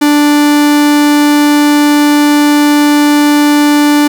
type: tone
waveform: 45% pulse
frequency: 293.7 Hz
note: D4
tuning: in tune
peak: -5 dBFS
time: 0.01-4.08 s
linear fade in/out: 10 ms
effects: none